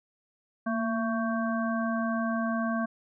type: harmonic tone with a mistuned harmonic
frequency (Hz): 223.5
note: A3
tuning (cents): +27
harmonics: 1 / 3 / 5 / 7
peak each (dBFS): -28 / -33 / -35 / -36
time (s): 0.66-2.86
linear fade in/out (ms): 10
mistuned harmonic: 1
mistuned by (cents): +47
effects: none